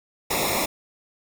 pink noise with comb filter, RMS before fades -24 dBFS, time 0.3-0.66 s, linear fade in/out 10 ms, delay 0.65 ms, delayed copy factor -0.9, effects none

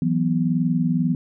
sine chord, E suspended second, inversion none, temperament equal, 164.81 / 185 / 246.9 Hz, E3 / F#3 / B3, 0 / 0 / 0 cents, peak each -21 / -24 / -22 dBFS, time 0.02-1.15 s, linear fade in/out 2 ms, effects none

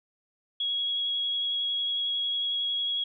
sine tone with vibrato, 3322 Hz, G#7, in tune, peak -26 dBFS, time 0.6-3.04 s, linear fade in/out 5 ms, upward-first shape sine, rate 11 Hz, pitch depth 10 cents each way, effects none

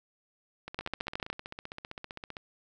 two click trains, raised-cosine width 0.3 ms, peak -24 / -16 dBFS, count 27 / 8, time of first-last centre 0.68-2.368 / 0.79-1.301 s, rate 15.4 / 13.7 Hz, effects none

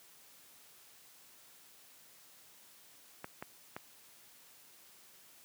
clicks, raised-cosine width 0.5 ms, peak -26 dBFS, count 3, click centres 3.244 / 3.425 / 3.765 s, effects white hiss -60 dBFS RMS until 5.44 s + high-pass 100 Hz 12 dB/octave

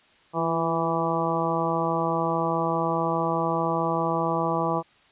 harmonic tone with a mistuned harmonic, 164.81 Hz, E3, in tune, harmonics 1 / 2 / 3 / 4 / 5 / 6 / 7, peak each -30 / -30 / -30 / -30 / -30 / -30 / -30 dBFS, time 0.33-4.83 s, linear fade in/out 50 ms, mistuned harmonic 2, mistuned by +33 cents, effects white hiss -58 dBFS RMS until 5.11 s + resampled to 8000 Hz

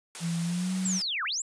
white high-pass noise, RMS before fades -39 dBFS, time 0.15-1.02 s, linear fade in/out 0 ms, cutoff 340 Hz, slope 12 dB/octave
sine tone with pitch glide, 168.6 to 187.07 Hz, E3 to F#3, +39 to +19 cents, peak -27 dBFS, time 0.2-1.01 s, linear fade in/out 50 ms, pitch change +180 cents, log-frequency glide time 0.42-0.72 s
sine linear two-way sweep, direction down then up, 7900 to 1067 to 7820 Hz, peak -28 dBFS, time 0.85-1.42 s, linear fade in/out 5 ms, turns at 1.24 s
effects resampled to 22050 Hz

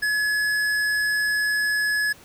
sine tone with hard clipping, 1698 Hz, G#6, 38 cents sharp, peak -22 dBFS, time 0.02-2.13 s, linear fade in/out 10 ms, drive 12 dB, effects pink hiss -49 dBFS RMS until 2.24 s

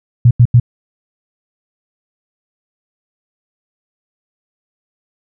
sine tone bursts, 120.3 Hz, B2, 45 cents flat, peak -3 dBFS, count 3, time 0.25-0.599 s, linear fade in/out 5 ms, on 59 ms, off 86 ms, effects none

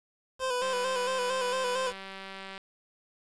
25% pulse tone with vibrato, 508 Hz, B4, 49 cents sharp, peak -24 dBFS, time 0.39-1.93 s, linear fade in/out 50 ms, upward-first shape square, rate 4.4 Hz, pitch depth 42 cents each way
click train, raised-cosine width 0.3 ms, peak -26 dBFS, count 379, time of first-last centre 0.62-2.579 s, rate 193 Hz
effects resampled to 22050 Hz + 8-bit

